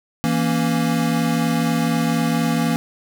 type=chord; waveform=square; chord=A# diminished; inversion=second; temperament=equal; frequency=164.81 / 233.1 / 277.2 Hz; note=E3 / A#3 / C#4; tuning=0 / 0 / 0 cents; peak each=-22 / -21 / -25 dBFS; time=0.24-2.76 s; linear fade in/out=0 ms; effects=none